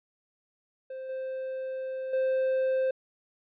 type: tone with level steps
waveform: triangle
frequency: 523.3 Hz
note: C5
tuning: in tune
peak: -34 / -30 / -22 dBFS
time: 0.9-2.91 s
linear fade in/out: 5 ms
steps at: 1.09 / 2.13 s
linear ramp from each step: 5 ms
effects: resampled to 8000 Hz